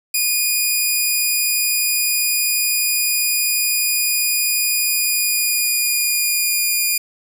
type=tone with pitch glide; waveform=5% pulse; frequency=2457 to 2429 Hz; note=D#7 to D#7; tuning=-22 to -42 cents; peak=-7 dBFS; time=0.14-6.98 s; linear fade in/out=5 ms; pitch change=-20 cents; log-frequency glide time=4.76-6.7 s; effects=none